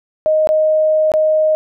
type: tone with dropouts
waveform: sine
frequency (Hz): 622.3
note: D#5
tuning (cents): 0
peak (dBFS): -10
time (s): 0.26-1.55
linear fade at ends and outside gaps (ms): 0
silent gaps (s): 0.472-0.49 / 1.118-1.138
effects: none